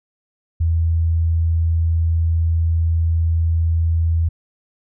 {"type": "tone", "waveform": "sine", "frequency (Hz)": 82.41, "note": "E2", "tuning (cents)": 0, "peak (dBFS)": -14, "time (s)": [0.6, 4.29], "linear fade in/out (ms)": 10, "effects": []}